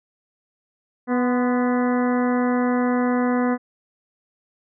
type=harmonic tone with a mistuned harmonic; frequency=246.9 Hz; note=B3; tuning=in tune; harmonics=1 / 2 / 3 / 4 / 5 / 6 / 7 / 8; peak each=-19 / -25 / -29 / -31 / -33 / -35 / -36 / -37 dBFS; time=1.07-3.58 s; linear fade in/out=50 ms; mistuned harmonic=4; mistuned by=+53 cents; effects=none